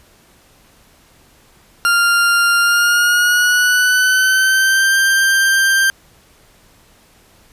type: tone with pitch glide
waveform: 40% pulse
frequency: 1396.9 to 1577.1 Hz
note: F6 to G6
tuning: 0 to +10 cents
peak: -10 dBFS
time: 1.85-5.9 s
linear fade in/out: 0 ms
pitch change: +210 cents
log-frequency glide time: 2.61-4.92 s
effects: pink hiss -50 dBFS RMS until 7.52 s + resampled to 32000 Hz